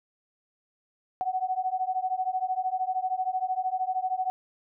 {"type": "beating tone pair", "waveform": "sine", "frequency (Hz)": [740, 753], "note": ["F#5", "F#5"], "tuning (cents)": [0, 30], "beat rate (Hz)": 13, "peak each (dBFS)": [-29, -29], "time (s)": [1.21, 4.3], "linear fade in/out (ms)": 0, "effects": []}